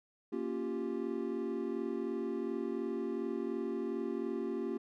triangle chord, G half-diminished seventh, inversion first, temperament equal, 233.1 / 277.2 / 349.2 / 392 Hz, Bb3 / Db4 / F4 / G4, 0 / 0 / 0 / 0 cents, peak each -38 / -39 / -37 / -37 dBFS, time 0.32-4.78 s, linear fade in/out 10 ms, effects none

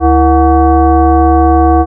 sine tone with frequency modulation, 329.5 Hz, E4, 1 cent flat, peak -4 dBFS, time 0-1.86 s, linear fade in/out 50 ms, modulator 402 Hz, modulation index 1.4, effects none

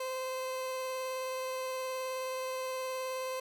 30% pulse tone with vibrato, 518 Hz, C5, 17 cents flat, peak -32 dBFS, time 0-3.4 s, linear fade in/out 5 ms, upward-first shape sine, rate 19 Hz, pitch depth 11 cents each way, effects none

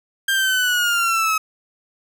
30% pulse linear sweep, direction down, 1596 to 1275 Hz, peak -14 dBFS, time 0.28-1.38 s, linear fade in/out 5 ms, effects none

